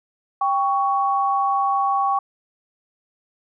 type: tone pair together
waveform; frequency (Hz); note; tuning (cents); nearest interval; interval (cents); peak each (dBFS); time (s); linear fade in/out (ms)
sine; 791 / 1116.1; G5 / C#6; +15 / +11; tritone; 596; -20; 0.41-2.19; 5
effects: none